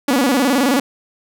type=tone with vibrato; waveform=sawtooth; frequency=263.2 Hz; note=C4; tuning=10 cents sharp; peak=-9 dBFS; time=0.08-0.8 s; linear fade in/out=5 ms; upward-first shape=square; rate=19 Hz; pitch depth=130 cents each way; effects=none